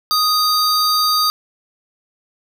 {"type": "tone pair together", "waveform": "square", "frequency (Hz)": [1243, 4693], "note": ["D#6", "D8"], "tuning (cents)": [-2, -2], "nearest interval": "octave + major seventh", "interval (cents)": 2300, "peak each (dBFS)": -17, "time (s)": [0.11, 1.3], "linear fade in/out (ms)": 0, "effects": []}